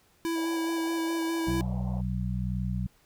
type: tone with vibrato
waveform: square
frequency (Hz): 329.6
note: E4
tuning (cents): 0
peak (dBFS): -28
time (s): 0.25-1.61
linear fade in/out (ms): 0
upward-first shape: square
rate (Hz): 4.8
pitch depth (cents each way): 11
type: band-pass noise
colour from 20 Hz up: pink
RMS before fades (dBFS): -46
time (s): 0.35-2.02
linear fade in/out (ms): 20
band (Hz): 520 to 920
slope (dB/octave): 48
type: harmonic tone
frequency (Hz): 61.9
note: B1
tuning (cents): +5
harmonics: 1 / 2 / 3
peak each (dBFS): -32 / -32 / -32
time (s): 1.47-2.87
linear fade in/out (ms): 5
effects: pink hiss -64 dBFS RMS until 3.05 s